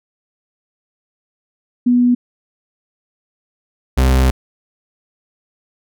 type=tone pair in turn; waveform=sine / 40% pulse; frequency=244.9 / 64.87 Hz; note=B3 / C2; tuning=-14 / -14 cents; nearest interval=octave + major seventh; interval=2300 cents; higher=first; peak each=-9 dBFS; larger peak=neither; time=1.86-2.15 / 3.97-4.31 s; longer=second; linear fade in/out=10 ms; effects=none

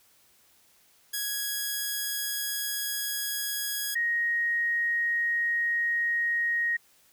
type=tone pair in turn; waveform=5% pulse / sine; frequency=1661.2 / 1876.7 Hz; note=G#6 / A#6; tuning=0 / +11 cents; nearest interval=major second; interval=211 cents; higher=second; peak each=-18 / -24 dBFS; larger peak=first; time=1.13-3.95 / 3.95-6.77 s; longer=neither; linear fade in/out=10 ms; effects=white hiss -62 dBFS RMS until 7.12 s

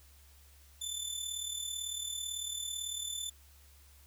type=tone with amplitude modulation; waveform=20% pulse; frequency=3520 Hz; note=A7; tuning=in tune; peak=-28 dBFS; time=0.81-3.3 s; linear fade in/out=10 ms; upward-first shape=sine; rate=38 Hz; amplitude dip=60%; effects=added 70 Hz sine -58 dBFS peak until 4.06 s + white hiss -63 dBFS RMS until 4.06 s

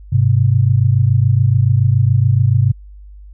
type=tone pair together; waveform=sine; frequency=101.84 / 128.9 Hz; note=G#2 / C3; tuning=-33 / -26 cents; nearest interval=major third; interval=407 cents; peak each=-12 dBFS; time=0.12-2.72 s; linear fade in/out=10 ms; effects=added 50 Hz sine -34 dBFS peak until 3.33 s

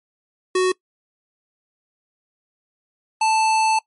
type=tone pair in turn; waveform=square; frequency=370 / 880 Hz; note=F#4 / A5; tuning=0 / 0 cents; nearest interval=octave + minor third; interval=1500 cents; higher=second; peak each=-16 dBFS; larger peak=neither; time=0.55-0.72 / 3.21-3.79 s; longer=second; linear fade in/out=5 ms; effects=noise-tail reverb RT60 0.1 s tail -23 dB re dry + MP3 48 kbps

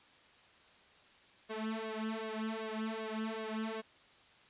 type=tone with flanger; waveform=sawtooth; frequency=220 Hz; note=A3; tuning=in tune; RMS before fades=-39 dBFS; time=1.49-3.82 s; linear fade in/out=20 ms; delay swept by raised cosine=1.8 to 3.9 ms; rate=2.6 Hz; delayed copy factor=+0.95; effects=white hiss -62 dBFS RMS until 4.49 s + resampled to 8000 Hz

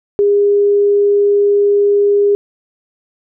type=tone; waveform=sine; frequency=406.7 Hz; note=G#4; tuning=36 cents flat; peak=-8 dBFS; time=0.19-2.35 s; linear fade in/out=0 ms; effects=none

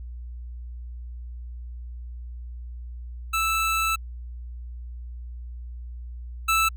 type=tone pair in turn; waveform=25% pulse; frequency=1318.5 / 1318.5 Hz; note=E6 / E6; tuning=0 / 0 cents; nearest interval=unison; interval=0 cents; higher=neither; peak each=-18 / -15 dBFS; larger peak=second; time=3.33-3.96 / 6.48-6.69 s; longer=first; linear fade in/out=10 ms; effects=added 60 Hz sine -34 dBFS peak until 6.76 s

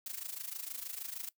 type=noise with amplitude modulation; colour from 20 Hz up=blue; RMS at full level=-39 dBFS; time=0.06-1.29 s; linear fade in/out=2 ms; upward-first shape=sine; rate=26.4 Hz; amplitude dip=80%; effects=noise-tail reverb RT60 0.1 s tail -20 dB re dry

